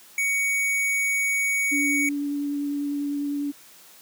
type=tone; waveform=square; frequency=2240 Hz; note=C#7; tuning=18 cents sharp; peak=-22 dBFS; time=0.18-2.09 s; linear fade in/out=2 ms
type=tone with vibrato; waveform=sine; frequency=286.9 Hz; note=D4; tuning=40 cents flat; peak=-24 dBFS; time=1.71-3.52 s; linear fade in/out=20 ms; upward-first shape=triangle; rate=10 Hz; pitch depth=12 cents each way
effects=white hiss -50 dBFS RMS until 4.01 s + high-pass 150 Hz 12 dB/octave